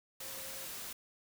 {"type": "tone in noise", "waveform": "sine", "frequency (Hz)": 535, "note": "C5", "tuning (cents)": 38, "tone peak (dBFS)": -54, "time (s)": [0.21, 0.66], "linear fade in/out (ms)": 5, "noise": "white", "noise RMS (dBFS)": -44, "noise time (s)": [0.2, 0.93], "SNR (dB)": -13, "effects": []}